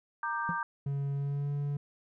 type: chord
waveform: sine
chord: G minor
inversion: first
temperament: equal with one note detuned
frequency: 932.3 / 1188.3 / 1568 Hz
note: Bb5 / D6 / G6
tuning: 0 / +20 / 0 cents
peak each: -35 dBFS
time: 0.23-0.63 s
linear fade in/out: 2 ms
type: tone with exponential decay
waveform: triangle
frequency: 171.2 Hz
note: F3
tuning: 34 cents flat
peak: -27 dBFS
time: 0.49-0.59 s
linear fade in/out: 2 ms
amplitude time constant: 20 ms
type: tone with pitch glide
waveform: triangle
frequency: 140 to 143.52 Hz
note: C#3 to D3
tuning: +18 to -40 cents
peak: -28 dBFS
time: 0.86-1.77 s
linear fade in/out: 5 ms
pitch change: +42 cents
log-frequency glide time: 1.15-1.51 s
effects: none